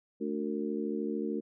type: harmonic tone with a mistuned harmonic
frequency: 73.42 Hz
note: D2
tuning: in tune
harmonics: 3 / 4 / 5 / 6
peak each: -35 / -36 / -37 / -38 dBFS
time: 0.2-1.41 s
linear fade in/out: 20 ms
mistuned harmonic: 6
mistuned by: +61 cents
effects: none